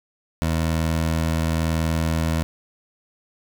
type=tone; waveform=20% pulse; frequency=81 Hz; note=E2; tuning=30 cents flat; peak=-15 dBFS; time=0.42-2.43 s; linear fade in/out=0 ms; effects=none